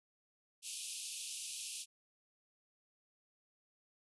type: band-pass noise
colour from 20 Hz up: white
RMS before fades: -45 dBFS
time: 0.62-1.86 s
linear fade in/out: 50 ms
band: 2500 to 11000 Hz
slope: 96 dB/octave
effects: none